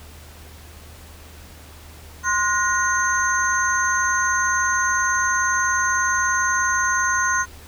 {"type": "tone cluster", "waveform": "sine", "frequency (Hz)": [1046, 1449, 1872, 6310], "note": ["C6", "F#6", "A#6", "G8"], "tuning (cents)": [-1, -37, 7, 10], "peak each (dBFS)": [-22, -21, -27, -25], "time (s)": [2.23, 7.46], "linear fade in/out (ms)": 50, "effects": ["added 77 Hz sine -42 dBFS peak until 7.67 s", "pink hiss -45 dBFS RMS until 7.67 s"]}